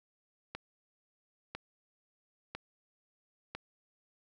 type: click train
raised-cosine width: 0.3 ms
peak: -23 dBFS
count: 4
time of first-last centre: 0.55-3.55 s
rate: 1 Hz
effects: none